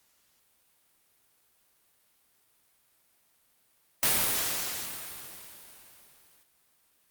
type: noise with exponential decay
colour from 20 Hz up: white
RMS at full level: -23 dBFS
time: 4.03-6.43 s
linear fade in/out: 0 ms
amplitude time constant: 520 ms
effects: white hiss -68 dBFS RMS until 7.1 s + Opus 48 kbps